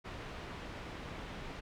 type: low-pass noise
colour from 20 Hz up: pink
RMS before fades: -45 dBFS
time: 0.04-1.61 s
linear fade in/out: 20 ms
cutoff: 3000 Hz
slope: 12 dB/octave
effects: none